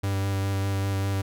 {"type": "tone with vibrato", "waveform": "45% pulse", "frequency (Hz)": 98, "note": "G2", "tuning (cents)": 0, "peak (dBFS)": -24, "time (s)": [0.03, 1.22], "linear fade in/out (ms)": 10, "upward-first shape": "square", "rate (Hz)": 5, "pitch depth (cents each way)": 10, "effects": []}